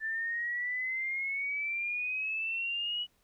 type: exponential sweep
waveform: sine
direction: up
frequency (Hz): 1760 to 2945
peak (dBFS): -31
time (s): 0-3.07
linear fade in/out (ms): 50
effects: pink hiss -71 dBFS RMS until 3.23 s